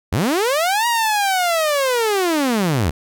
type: linear two-way sweep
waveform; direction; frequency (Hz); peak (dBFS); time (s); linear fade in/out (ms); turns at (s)
sawtooth; up then down; 67 to 960 to 67; -12; 0.12-2.91; 10; 0.87
effects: none